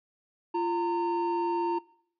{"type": "tone pair together", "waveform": "triangle", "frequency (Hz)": [344.8, 918.1], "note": ["F4", "A#5"], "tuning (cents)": [-22, -27], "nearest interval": "octave + perfect fourth", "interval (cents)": 1695, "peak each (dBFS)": -27, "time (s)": [0.54, 1.79], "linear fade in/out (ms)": 10, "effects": ["noise-tail reverb RT60 0.6 s tail -21 dB re dry", "resampled to 11025 Hz"]}